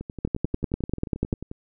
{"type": "two click trains", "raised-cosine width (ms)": 3, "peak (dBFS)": [-10, -21], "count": [12, 18], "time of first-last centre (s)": [[0.25, 1.328], [0.01, 1.514]], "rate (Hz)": [10.2, 11.3], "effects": []}